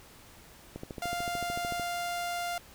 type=click train; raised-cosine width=2 ms; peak=-25 dBFS; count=15; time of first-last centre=0.76-1.797 s; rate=13.5 Hz
type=tone; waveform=sawtooth; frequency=698.5 Hz; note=F5; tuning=in tune; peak=-28 dBFS; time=1.02-2.58 s; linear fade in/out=2 ms
effects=pink hiss -54 dBFS RMS until 2.74 s